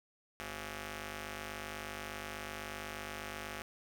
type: ring-modulated tone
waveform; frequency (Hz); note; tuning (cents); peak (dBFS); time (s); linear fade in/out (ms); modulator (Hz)
5% pulse; 155.4; D#3; -2; -27; 0.4-3.62; 0; 986
effects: none